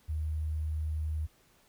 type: tone with sample-and-hold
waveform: sine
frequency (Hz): 77.5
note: D#2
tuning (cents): -6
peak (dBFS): -30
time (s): 0.08-1.27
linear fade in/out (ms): 20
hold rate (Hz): 11025
effects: pink hiss -65 dBFS RMS until 1.68 s